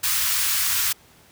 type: band-stop noise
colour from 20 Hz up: white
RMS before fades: -22 dBFS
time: 0.03-0.93 s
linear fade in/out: 10 ms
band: 100 to 1100 Hz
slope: 24 dB/octave
effects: pink hiss -53 dBFS RMS until 1.31 s + high-pass 60 Hz 12 dB/octave